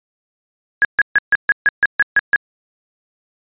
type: tone bursts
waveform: sine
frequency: 1661.2 Hz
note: G#6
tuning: in tune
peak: -8 dBFS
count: 10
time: 0.82-2.36 s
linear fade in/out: 0 ms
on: 28 ms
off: 140 ms
effects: resampled to 8000 Hz